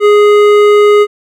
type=tone with hard clipping; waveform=sine; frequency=415.3 Hz; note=G#4; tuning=in tune; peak=-5 dBFS; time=0-1.07 s; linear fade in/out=50 ms; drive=12 dB; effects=none